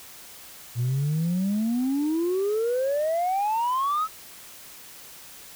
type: exponential sweep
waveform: sine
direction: up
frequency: 116.54 to 1311 Hz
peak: -20 dBFS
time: 0.75-4.08 s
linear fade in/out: 50 ms
effects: tanh soft clip ceiling -20 dBFS + white hiss -45 dBFS RMS until 5.55 s